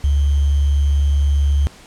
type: tone with sample-and-hold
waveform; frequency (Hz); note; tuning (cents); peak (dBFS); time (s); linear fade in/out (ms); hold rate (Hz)
sine; 71; C#2; +42; -12; 0.04-1.67; 0; 3150
effects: pink hiss -43 dBFS RMS until 1.86 s + low-pass 9000 Hz 12 dB/octave